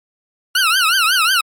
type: tone with vibrato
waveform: 20% pulse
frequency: 1410 Hz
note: F6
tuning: 16 cents sharp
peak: -7 dBFS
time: 0.55-1.41 s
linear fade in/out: 5 ms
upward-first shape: triangle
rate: 5.5 Hz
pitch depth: 220 cents each way
effects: MP3 64 kbps